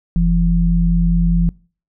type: tone pair together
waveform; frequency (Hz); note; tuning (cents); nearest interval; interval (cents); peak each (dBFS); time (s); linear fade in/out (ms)
sine; 45.03 / 170; F#1 / F3; -46 / -46; octave + major seventh; 2300; -14; 0.16-1.49; 0
effects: noise-tail reverb RT60 0.4 s tail -24 dB re dry